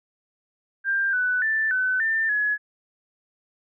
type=tone with pitch steps; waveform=sine; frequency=1589 / 1493 / 1767 / 1512 / 1790 / 1690 Hz; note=G6 / F#6 / A6 / F#6 / A6 / G#6; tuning=+23 / +15 / +7 / +37 / +29 / +30 cents; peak=-20 dBFS; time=0.84-2.58 s; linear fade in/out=50 ms; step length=290 ms; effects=none